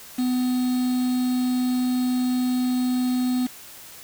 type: tone with quantisation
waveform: triangle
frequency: 251.3 Hz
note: B3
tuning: 30 cents sharp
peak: -18 dBFS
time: 0.18-3.47 s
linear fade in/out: 10 ms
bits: 6
effects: white hiss -43 dBFS RMS until 4.03 s